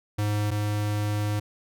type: tone pair in turn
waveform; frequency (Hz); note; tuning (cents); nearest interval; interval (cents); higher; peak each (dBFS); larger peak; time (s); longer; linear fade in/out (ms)
square; 104.5 / 104.5; G#2 / G#2; +11 / +11; unison; 0; neither; -24 / -25; first; 0.18-0.51 / 0.51-1.4; second; 10
effects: none